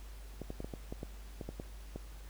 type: clicks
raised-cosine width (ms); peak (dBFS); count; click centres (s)
2; -27; 11; 0.417 / 0.504 / 0.604 / 0.645 / 0.738 / 0.925 / 1.031 / 1.412 / 1.49 / 1.599 / 1.96
effects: added 50 Hz sine -46 dBFS peak until 2.29 s + pink hiss -58 dBFS RMS until 2.29 s